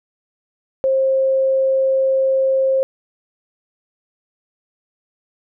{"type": "tone", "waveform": "sine", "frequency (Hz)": 532, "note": "C5", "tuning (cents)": 29, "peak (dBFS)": -13, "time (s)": [0.84, 2.83], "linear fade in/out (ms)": 0, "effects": []}